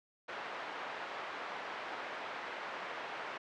pink band-pass noise, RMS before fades -43 dBFS, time 0.28-3.38 s, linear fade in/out 10 ms, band 650 to 2100 Hz, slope 12 dB/octave, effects low-pass 6000 Hz 12 dB/octave

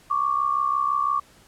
sine tone pair together, 1108.8 / 1174.7 Hz, C#6 / D6, 0 / 0 cents, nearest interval minor second, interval 100 cents, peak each -23 dBFS, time 0.1-1.2 s, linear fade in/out 10 ms, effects pink hiss -54 dBFS RMS until 1.47 s + low-pass 12000 Hz 12 dB/octave

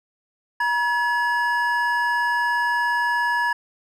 triangle tone pair together, 957.1 / 1700 Hz, A#5 / G#6, +45 / +40 cents, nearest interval minor seventh, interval 995 cents, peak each -20 dBFS, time 0.6-3.53 s, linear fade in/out 5 ms, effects none

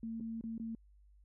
sine tone with dropouts, 226.2 Hz, A3, 48 cents sharp, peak -38 dBFS, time 0.03-0.75 s, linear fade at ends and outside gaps 2 ms, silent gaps 0.2-0.207 / 0.411-0.438 / 0.58-0.598 s, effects added 50 Hz sine -60 dBFS peak until 1.24 s

